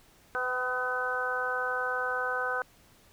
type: harmonic tone with a mistuned harmonic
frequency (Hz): 251.9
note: B3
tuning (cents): +34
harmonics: 2 / 3 / 4 / 5 / 6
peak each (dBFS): -35 / -37 / -38 / -35 / -31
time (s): 0.35-2.62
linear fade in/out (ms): 0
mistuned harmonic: 3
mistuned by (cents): +17
effects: pink hiss -60 dBFS RMS until 3.12 s